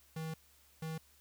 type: tone bursts at uneven times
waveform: square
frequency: 159.9 Hz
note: D#3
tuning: 48 cents sharp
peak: -39 dBFS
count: 2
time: 0.16-0.34 / 0.82-0.98 s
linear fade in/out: 5 ms
effects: added 70 Hz sine -70 dBFS peak until 1.2 s + white hiss -66 dBFS RMS until 1.2 s